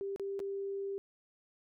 sine tone with dropouts, 394.8 Hz, G4, 12 cents sharp, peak -35 dBFS, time 0.01-0.98 s, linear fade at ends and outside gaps 0 ms, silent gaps 0.161-0.197 / 0.393-0.401 s, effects none

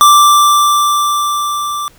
square tone with level ramp, 1174.7 Hz, D6, in tune, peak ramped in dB -3 to -18 dBFS, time 0.01-1.88 s, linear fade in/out 0 ms, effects pink hiss -46 dBFS RMS until 1.98 s

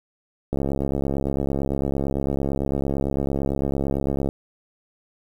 click train, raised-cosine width 2 ms, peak -11 dBFS, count 260, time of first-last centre 0.53-4.289 s, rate 68.9 Hz, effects 8-bit

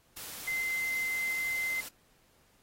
sine tone in noise, 2069 Hz, C7, 20 cents flat, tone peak -30 dBFS, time 0.47-1.81 s, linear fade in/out 10 ms, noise white, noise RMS -43 dBFS, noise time 0.16-1.89 s, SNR +10 dB, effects pink hiss -67 dBFS RMS until 2.62 s + AAC 48 kbps

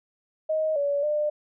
sine tone with pitch steps, 627 / 570 / 599 Hz, D#5 / C#5 / D5, +13 / +48 / +34 cents, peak -22 dBFS, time 0.49-1.3 s, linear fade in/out 10 ms, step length 270 ms, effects none

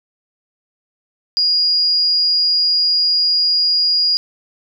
sine tone, 4865 Hz, D#8, 40 cents flat, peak -12 dBFS, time 1.37-4.17 s, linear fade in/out 0 ms, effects 8-bit

